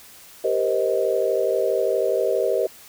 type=chord; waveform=sine; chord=C minor seventh; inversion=second; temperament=just; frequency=392.4 / 470.9 / 523.3 / 627.9 Hz; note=G4 / Bb4 / C5 / Eb5; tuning=+2 / +18 / 0 / +16 cents; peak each=-24 dBFS; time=0.44-2.67 s; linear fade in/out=5 ms; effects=white hiss -46 dBFS RMS until 2.88 s